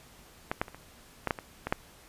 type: clicks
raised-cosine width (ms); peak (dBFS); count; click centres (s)
0.5; -14 / -12 / -28 / -29 / -13 / -11 / -23 / -17 / -10; 9; 0.515 / 0.615 / 0.682 / 0.746 / 1.273 / 1.308 / 1.388 / 1.67 / 1.725
effects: pink hiss -55 dBFS RMS until 2.08 s + resampled to 32000 Hz